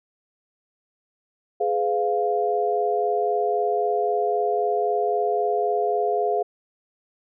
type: chord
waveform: sine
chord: F diminished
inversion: first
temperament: just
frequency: 419.1 / 502.9 / 698.5 Hz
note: Ab4 / Cb5 / F5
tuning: +16 / +31 / 0 cents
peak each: -23 / -28 / -23 dBFS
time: 1.6-6.43 s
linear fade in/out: 10 ms
effects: none